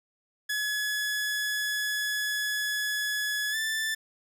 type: tone with pitch glide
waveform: sawtooth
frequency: 1697 to 1764 Hz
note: G#6 to A6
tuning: +37 to +4 cents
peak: -24 dBFS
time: 0.49-3.95 s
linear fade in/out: 10 ms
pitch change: +67 cents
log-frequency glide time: 3.51-3.56 s
effects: none